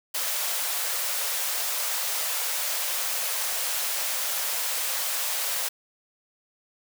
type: high-pass noise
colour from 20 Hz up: white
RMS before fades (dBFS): -28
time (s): 0.14-5.69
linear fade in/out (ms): 10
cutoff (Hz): 470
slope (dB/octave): 96
effects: none